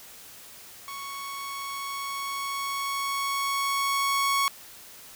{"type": "tone with level ramp", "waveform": "sawtooth", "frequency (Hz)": 1108.7, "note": "C#6", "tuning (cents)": 0, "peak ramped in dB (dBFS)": [-32, -18], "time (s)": [0.88, 4.48], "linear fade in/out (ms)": 0, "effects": ["white hiss -47 dBFS RMS until 5.15 s"]}